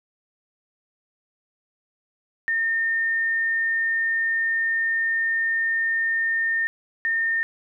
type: tone bursts at uneven times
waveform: sine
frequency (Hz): 1820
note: A#6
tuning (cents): -42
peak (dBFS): -20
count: 2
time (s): 2.48-6.67 / 7.05-7.43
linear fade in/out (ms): 0
effects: none